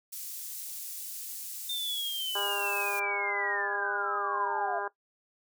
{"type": "high-pass noise", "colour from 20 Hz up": "pink", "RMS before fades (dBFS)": -40, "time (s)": [0.12, 3], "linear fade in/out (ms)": 10, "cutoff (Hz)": 8700, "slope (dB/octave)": 12}
{"type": "linear sweep", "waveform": "sine", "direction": "down", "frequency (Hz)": [3624, 659.3], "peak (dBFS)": -31, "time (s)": [1.69, 4.79], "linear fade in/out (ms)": 5}
{"type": "harmonic tone", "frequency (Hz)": 201.9, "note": "G#3", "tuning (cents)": -49, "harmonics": [2, 3, 4, 5, 6, 7, 8], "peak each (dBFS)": [-39, -42, -37, -38, -43, -42, -39], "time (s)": [2.35, 4.88], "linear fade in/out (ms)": 5}
{"effects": ["noise-tail reverb RT60 0.1 s tail -17 dB re dry"]}